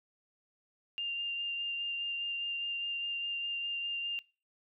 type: tone with vibrato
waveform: sine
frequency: 2794 Hz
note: F7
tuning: in tune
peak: -33 dBFS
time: 0.98-4.19 s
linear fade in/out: 0 ms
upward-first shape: sine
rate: 4.9 Hz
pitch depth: 10 cents each way
effects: noise-tail reverb RT60 0.4 s tail -25 dB re dry